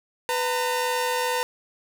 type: tone pair together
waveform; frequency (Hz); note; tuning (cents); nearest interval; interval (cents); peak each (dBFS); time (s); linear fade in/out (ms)
sawtooth; 498.1 / 914; B4 / A#5; +15 / -34; major seventh; 1051; -22; 0.29-1.43; 0
effects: none